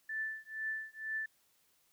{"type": "tone with tremolo", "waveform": "sine", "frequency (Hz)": 1760, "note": "A6", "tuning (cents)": 0, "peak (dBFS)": -33, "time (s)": [0.09, 1.26], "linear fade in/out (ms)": 5, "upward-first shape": "triangle", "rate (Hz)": 2.1, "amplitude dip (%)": 100, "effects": ["white hiss -72 dBFS RMS until 1.92 s"]}